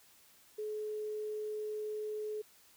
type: tone with quantisation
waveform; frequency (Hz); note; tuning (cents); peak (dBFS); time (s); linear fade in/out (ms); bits
sine; 426.3; G#4; +45; -36; 0.58-2.42; 10; 11
effects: white hiss -63 dBFS RMS until 2.76 s